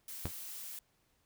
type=noise; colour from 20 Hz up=blue; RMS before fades=-45 dBFS; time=0.08-0.79 s; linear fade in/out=2 ms
type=tone with exponential decay; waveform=sawtooth; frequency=84 Hz; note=E2; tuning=33 cents sharp; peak=-29 dBFS; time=0.25-0.32 s; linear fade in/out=0 ms; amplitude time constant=15 ms
effects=pink hiss -74 dBFS RMS until 1.25 s